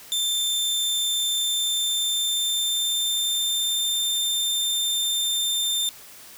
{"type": "tone with pitch glide", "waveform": "sawtooth", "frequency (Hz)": [3567, 3590], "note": ["A7", "A7"], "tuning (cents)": [23, 34], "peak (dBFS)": -19, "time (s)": [0.12, 5.89], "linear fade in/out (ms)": 0, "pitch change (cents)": 11, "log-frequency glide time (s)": [1.31, 4.07], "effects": ["white hiss -45 dBFS RMS until 6.37 s"]}